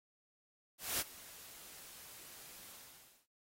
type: noise with ADSR envelope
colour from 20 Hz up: white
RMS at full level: -35 dBFS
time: 0.78-3.27 s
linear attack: 220 ms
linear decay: 31 ms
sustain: -19 dB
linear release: 560 ms
effects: AAC 48 kbps